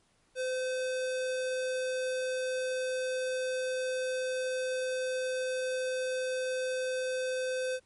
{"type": "tone", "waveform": "square", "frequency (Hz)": 513, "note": "C5", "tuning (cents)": -34, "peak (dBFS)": -31, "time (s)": [0.35, 7.8], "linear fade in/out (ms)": 50, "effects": ["pink hiss -69 dBFS RMS until 7.85 s", "MP3 48 kbps"]}